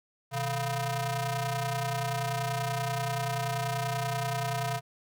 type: ring-modulated tone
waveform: sawtooth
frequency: 282.8 Hz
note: C#4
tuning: 35 cents sharp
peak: -22 dBFS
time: 0.31-4.81 s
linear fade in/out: 50 ms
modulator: 409 Hz
effects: none